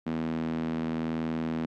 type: tone with high-pass filter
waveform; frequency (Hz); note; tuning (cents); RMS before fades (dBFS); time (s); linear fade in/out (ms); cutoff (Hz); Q
sawtooth; 80.9; E2; -32; -31; 0.06-1.66; 10; 220; 3.9
effects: low-pass 3000 Hz 12 dB/octave